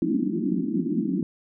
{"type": "band-pass noise", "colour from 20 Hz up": "white", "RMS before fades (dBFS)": -25, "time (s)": [0.02, 1.23], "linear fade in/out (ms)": 2, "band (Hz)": [170, 340], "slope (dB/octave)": 96, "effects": []}